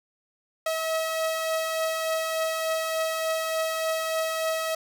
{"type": "beating tone pair", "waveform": "sawtooth", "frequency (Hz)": [640, 643.4], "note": ["D#5", "E5"], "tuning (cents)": [49, -42], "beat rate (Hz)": 3.4, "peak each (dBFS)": [-31, -22], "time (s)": [0.66, 4.75], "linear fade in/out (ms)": 5, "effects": []}